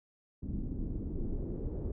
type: noise with low-pass filter sweep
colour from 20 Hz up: brown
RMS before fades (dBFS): -36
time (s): 0.42-1.92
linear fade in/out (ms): 10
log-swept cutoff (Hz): 240 to 450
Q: 2.2
effects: none